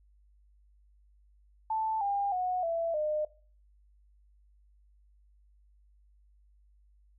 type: tone with pitch steps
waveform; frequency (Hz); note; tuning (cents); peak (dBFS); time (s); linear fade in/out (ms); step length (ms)
sine; 880 / 802.3 / 731.5 / 666.9 / 608; A5 / G5 / F#5 / E5 / D#5; 0 / +40 / -20 / +20 / -40; -28; 1.7-3.25; 5; 310
effects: noise-tail reverb RT60 0.4 s tail -19 dB re dry + added 50 Hz sine -60 dBFS peak until 7.18 s